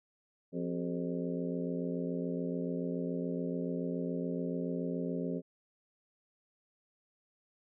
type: harmonic tone with a mistuned harmonic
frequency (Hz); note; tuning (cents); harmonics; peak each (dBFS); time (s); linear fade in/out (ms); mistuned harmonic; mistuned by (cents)
87; F2; -6; 2 / 3 / 4 / 5 / 6 / 7; -37 / -37 / -42 / -41 / -43 / -47; 0.52-5.42; 50; 4; +130
effects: none